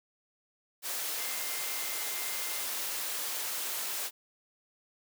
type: tone in noise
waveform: sine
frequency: 2093 Hz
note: C7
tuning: in tune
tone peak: -45 dBFS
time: 1.16-2.67 s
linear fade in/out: 50 ms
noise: white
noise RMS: -35 dBFS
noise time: 0.82-4.11 s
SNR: -13 dB
effects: high-pass 400 Hz 12 dB/octave